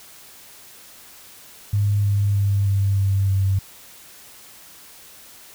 sine tone with pitch steps, 102.2 / 101.08 / 99.98 / 98.89 / 97.81 / 96.74 Hz, G#2 / G#2 / G2 / G2 / G2 / G2, -27 / -46 / +35 / +16 / -3 / -22 cents, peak -16 dBFS, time 1.73-3.59 s, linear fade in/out 5 ms, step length 310 ms, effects white hiss -45 dBFS RMS until 5.54 s

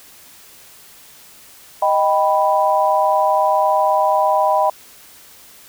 sine chord, Eb augmented, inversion none, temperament equal, 622.3 / 784 / 987.8 Hz, Eb5 / G5 / B5, 0 / 0 / 0 cents, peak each -17 dBFS, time 1.82-4.7 s, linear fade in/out 5 ms, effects white hiss -44 dBFS RMS until 5.68 s

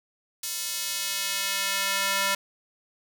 square tone with high-pass filter sweep, 196.5 Hz, G3, 4 cents sharp, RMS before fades -28 dBFS, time 0.43-2.35 s, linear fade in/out 5 ms, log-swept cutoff 5500 to 1200 Hz, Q 0.72, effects none

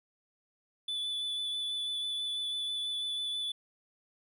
triangle tone with vibrato, 3474 Hz, A7, 23 cents flat, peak -31 dBFS, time 0.88-3.52 s, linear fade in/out 5 ms, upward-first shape triangle, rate 6.1 Hz, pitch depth 15 cents each way, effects none

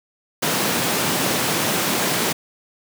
pink high-pass noise, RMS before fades -21 dBFS, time 0.42-2.33 s, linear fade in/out 10 ms, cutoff 140 Hz, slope 24 dB/octave, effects none

